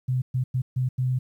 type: tone bursts at uneven times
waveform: sine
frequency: 127.7 Hz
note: C3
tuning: 42 cents flat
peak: -21 dBFS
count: 5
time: 0.08-0.22 / 0.34-0.44 / 0.54-0.62 / 0.76-0.89 / 0.98-1.19 s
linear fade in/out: 10 ms
effects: 10-bit